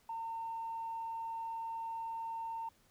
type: tone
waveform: sine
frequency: 909 Hz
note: A#5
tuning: 44 cents flat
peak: -37 dBFS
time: 0.09-2.69 s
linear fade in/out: 5 ms
effects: tanh soft clip ceiling -33 dBFS + pink hiss -69 dBFS RMS until 2.9 s